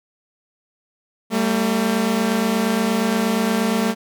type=tone pair together; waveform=sawtooth; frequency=196.83 / 225.3 Hz; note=G3 / A3; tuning=+7 / +41 cents; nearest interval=major second; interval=234 cents; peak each=-18 / -15 dBFS; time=1.3-3.95 s; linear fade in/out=50 ms; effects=none